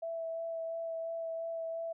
sine tone with vibrato, 659.3 Hz, E5, in tune, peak -35 dBFS, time 0.02-1.93 s, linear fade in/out 10 ms, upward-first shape sine, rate 2.9 Hz, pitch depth 12 cents each way, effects none

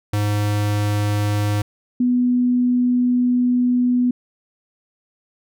square / sine tone pair in turn, 103.83 / 247 Hz, G#2 / B3, 0 / 0 cents, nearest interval octave + minor third, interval 1500 cents, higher second, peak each -18 / -14 dBFS, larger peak second, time 0.13-1.62 / 2-4.11 s, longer second, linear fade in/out 5 ms, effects none

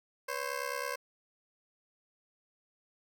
15% pulse ring-modulated tone, 528 Hz, C5, 16 cents sharp, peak -25 dBFS, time 0.28-0.96 s, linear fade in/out 10 ms, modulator 34.6 Hz, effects none

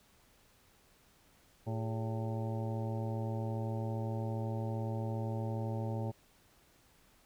harmonic tone with a mistuned harmonic, 112.5 Hz, A2, 39 cents sharp, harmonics 1 / 2 / 3 / 4 / 5 / 6 / 7 / 8, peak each -35 / -42 / -46 / -46 / -45 / -51 / -48 / -51 dBFS, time 1.66-6.12 s, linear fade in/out 20 ms, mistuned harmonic 4, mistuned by -140 cents, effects pink hiss -66 dBFS RMS until 7.25 s

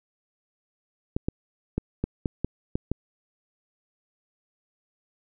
clicks, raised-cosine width 3 ms, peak -12 dBFS, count 8, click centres 1.165 / 1.285 / 1.78 / 2.04 / 2.258 / 2.446 / 2.755 / 2.916 s, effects none

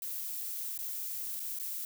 violet noise with dropouts, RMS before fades -38 dBFS, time 0.02-1.85 s, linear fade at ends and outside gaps 2 ms, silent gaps 0.778-0.788 / 1.396-1.401 / 1.589-1.597 s, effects none

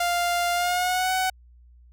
sawtooth tone with pitch glide, 698.5 to 748.6 Hz, F5 to F#5, 0 to +20 cents, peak -18 dBFS, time 0-1.3 s, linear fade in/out 5 ms, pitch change +120 cents, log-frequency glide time 0.53-1.12 s, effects added 60 Hz sine -49 dBFS peak until 1.92 s

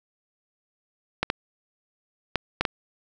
clicks, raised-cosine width 0.3 ms, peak -6 dBFS, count 5, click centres 1.23 / 1.301 / 2.357 / 2.61 / 2.652 s, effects none

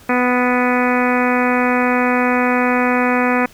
harmonic tone with a mistuned harmonic, 248.5 Hz, B3, 11 cents sharp, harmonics 1 / 2 / 3 / 4 / 5 / 6 / 7 / 8 / 9 / 10, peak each -17 / -20 / -22 / -23 / -24 / -25 / -25 / -26 / -27 / -27 dBFS, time 0.09-3.46 s, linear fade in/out 5 ms, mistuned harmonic 6, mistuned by -19 cents, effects pink hiss -45 dBFS RMS until 3.53 s

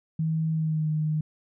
sine tone with pitch glide, 159.7 to 154.35 Hz, D#3 to D#3, +45 to -14 cents, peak -23 dBFS, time 0.19-1.21 s, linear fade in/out 5 ms, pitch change -59 cents, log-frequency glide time 0.52-0.89 s, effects none

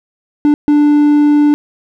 triangle tone bursts at uneven times, 294.5 Hz, D4, 5 cents sharp, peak -4 dBFS, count 2, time 0.45-0.54 / 0.68-1.54 s, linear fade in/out 0 ms, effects none

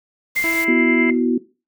white noise, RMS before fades -31 dBFS, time 0.35-0.65 s, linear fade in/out 10 ms
sine tone with tremolo, 2093 Hz, C7, in tune, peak -16 dBFS, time 0.36-1.11 s, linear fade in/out 5 ms, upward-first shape triangle, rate 9.6 Hz, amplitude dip 35%
harmonic tone, 329.6 Hz, E4, in tune, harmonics 1 / 2 / 3 / 4 / 5 / 6 / 7 / 8 / 9, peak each -24 / -30 / -34 / -36 / -38 / -40 / -41 / -42 / -43 dBFS, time 0.44-1.1 s, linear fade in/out 0 ms
sine chord, B suspended fourth, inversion none, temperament just, 246.9 / 329.3 / 370.4 Hz, B3 / E4 / F#4, 0 / -2 / +2 cents, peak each -17 / -22 / -20 dBFS, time 0.68-1.38 s, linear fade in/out 5 ms
effects noise-tail reverb RT60 0.3 s tail -17 dB re dry

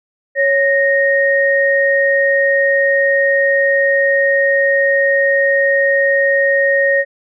sine tone pair together, 553 / 1860.1 Hz, C#5 / A#6, -4 / -4 cents, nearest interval octave + major sixth, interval 2100 cents, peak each -13 dBFS, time 0.35-7.05 s, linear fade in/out 50 ms, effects none

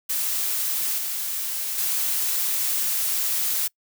blue noise with level steps, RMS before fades -25 / -28 / -24 dBFS, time 0.09-3.68 s, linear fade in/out 10 ms, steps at 0.98 / 1.78 s, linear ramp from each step 2 ms, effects noise-tail reverb RT60 0.1 s tail -25 dB re dry

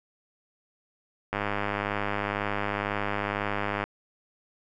click train, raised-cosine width 0.5 ms, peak -13 dBFS, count 257, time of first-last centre 1.33-3.84 s, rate 102 Hz, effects none

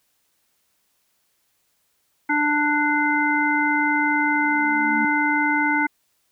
harmonic tone, 295.9 Hz, D4, 13 cents sharp, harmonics 1 / 3 / 5 / 7, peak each -23 / -23 / -23 / -23 dBFS, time 2.29-5.87 s, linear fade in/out 10 ms
sine tone with exponential growth, 225 Hz, A3, 39 cents sharp, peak -23 dBFS, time 4.03-5.05 s, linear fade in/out 2 ms, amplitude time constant 220 ms
effects white hiss -68 dBFS RMS until 6.31 s

